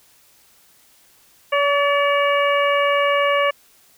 harmonic tone with a mistuned harmonic, 569 Hz, C#5, 45 cents sharp, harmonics 1 / 2 / 3 / 4 / 5, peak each -18 / -20 / -25 / -24 / -27 dBFS, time 1.52-3.51 s, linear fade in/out 10 ms, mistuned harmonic 3, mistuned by +32 cents, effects white hiss -54 dBFS RMS until 3.97 s

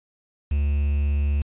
triangle tone with quantisation, 72 Hz, D2, 34 cents flat, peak -17 dBFS, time 0.51-1.42 s, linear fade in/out 5 ms, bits 7, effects resampled to 8000 Hz

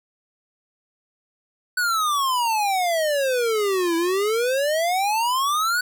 square exponential two-way sweep, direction down then up, 1500 to 328.2 to 1500 Hz, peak -20 dBFS, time 1.77-5.81 s, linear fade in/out 5 ms, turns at 3.96 s, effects none

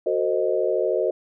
sine chord, F# diminished seventh, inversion none, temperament equal with one note detuned, 370 / 450 / 523.3 / 622.3 Hz, F#4 / A4 / C5 / Eb5, 0 / +39 / 0 / 0 cents, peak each -25 dBFS, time 0.06-1.11 s, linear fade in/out 5 ms, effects none

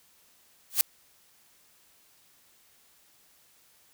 blue noise with exponential growth, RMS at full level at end -17 dBFS, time 0.7-0.81 s, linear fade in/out 1 ms, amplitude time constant 23 ms, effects white hiss -62 dBFS RMS until 3.93 s

